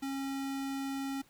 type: tone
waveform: square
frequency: 272.6 Hz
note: C#4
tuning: 29 cents flat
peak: -35 dBFS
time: 0.02-1.22 s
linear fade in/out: 10 ms
effects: pink hiss -64 dBFS RMS until 1.29 s